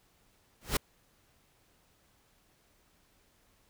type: noise with exponential growth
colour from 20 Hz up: pink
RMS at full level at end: -23 dBFS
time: 0.61-0.77 s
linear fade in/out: 5 ms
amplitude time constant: 34 ms
effects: pink hiss -68 dBFS RMS until 3.69 s